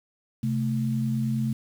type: tone pair together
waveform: sine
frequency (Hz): 130.81 / 220.2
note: C3 / A3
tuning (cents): 0 / +2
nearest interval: major sixth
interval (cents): 902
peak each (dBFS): -26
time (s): 0.43-1.53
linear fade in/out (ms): 5
effects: 8-bit